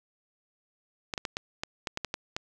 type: clicks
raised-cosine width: 0.2 ms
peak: -14 dBFS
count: 10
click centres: 1.138 / 1.178 / 1.252 / 1.369 / 1.635 / 1.872 / 1.974 / 2.047 / 2.141 / 2.365 s
effects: none